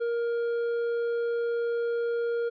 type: tone with hard clipping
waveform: sine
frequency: 469.3 Hz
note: A#4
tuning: 12 cents sharp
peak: -27 dBFS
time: 0-2.5 s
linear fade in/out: 20 ms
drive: 5 dB
effects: resampled to 11025 Hz